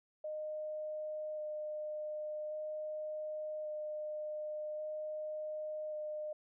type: tone with vibrato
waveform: sine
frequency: 611 Hz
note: D#5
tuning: 32 cents flat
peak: -38 dBFS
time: 0.24-6.33 s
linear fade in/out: 5 ms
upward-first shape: square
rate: 0.44 Hz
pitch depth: 8 cents each way
effects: none